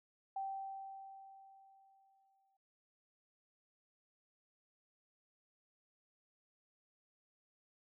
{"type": "tone with exponential decay", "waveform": "sine", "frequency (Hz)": 778, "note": "G5", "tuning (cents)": -13, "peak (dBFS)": -37, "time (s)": [0.36, 2.57], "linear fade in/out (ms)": 5, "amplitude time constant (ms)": 480, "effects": []}